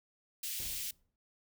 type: high-pass noise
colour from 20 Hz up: white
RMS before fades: -39 dBFS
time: 0.43-0.91 s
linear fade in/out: 5 ms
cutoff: 2300 Hz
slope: 24 dB/octave
type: noise with exponential decay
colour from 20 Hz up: brown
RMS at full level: -45 dBFS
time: 0.6-1.16 s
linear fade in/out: 1 ms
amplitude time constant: 120 ms
effects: noise-tail reverb RT60 0.3 s tail -26 dB re dry